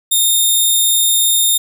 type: tone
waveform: 10% pulse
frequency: 3663 Hz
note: A#7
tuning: 31 cents flat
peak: -3 dBFS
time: 0.11-1.58 s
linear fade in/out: 10 ms
effects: none